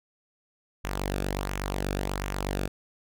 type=tone with flanger; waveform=sawtooth; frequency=48.21 Hz; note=G1; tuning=28 cents flat; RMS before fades=-31 dBFS; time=0.84-2.68 s; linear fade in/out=10 ms; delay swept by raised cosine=0.22 to 1 ms; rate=1.4 Hz; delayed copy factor=-0.55; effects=none